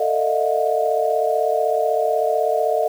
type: tone cluster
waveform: sine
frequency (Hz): 446.3 / 608 / 644 / 717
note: A4 / D#5 / E5 / F5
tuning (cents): +25 / -40 / -41 / +45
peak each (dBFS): -22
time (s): 0-2.88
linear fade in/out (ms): 5
effects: 7-bit